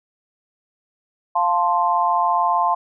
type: chord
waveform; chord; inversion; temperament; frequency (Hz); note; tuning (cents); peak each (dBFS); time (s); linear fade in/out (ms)
sine; F major; none; equal; 698.5 / 880 / 1046.5; F5 / A5 / C6; 0 / 0 / 0; -21 / -20 / -19; 1.35-2.75; 10
effects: none